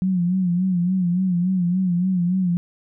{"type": "tone with vibrato", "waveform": "sine", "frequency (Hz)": 180.9, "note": "F#3", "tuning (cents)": -39, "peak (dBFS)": -17, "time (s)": [0.02, 2.57], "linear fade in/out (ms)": 0, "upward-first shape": "sine", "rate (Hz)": 3.5, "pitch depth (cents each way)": 81, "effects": []}